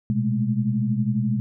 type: tone cluster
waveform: sine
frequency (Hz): 117 / 127 / 207.7 / 219.8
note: A#2 / B2 / G#3 / A3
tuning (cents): +7 / +49 / 0 / -2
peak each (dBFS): -29 / -24 / -23 / -29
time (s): 0.1-1.4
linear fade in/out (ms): 0
effects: none